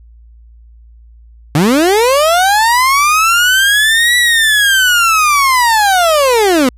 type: linear two-way sweep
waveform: 30% pulse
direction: up then down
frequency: 136.4 to 1963 to 240.8 Hz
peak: -5 dBFS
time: 1.55-6.69 s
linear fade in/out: 2 ms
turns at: 4.17 s
effects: added 57 Hz sine -37 dBFS peak until 6.77 s + resampled to 32000 Hz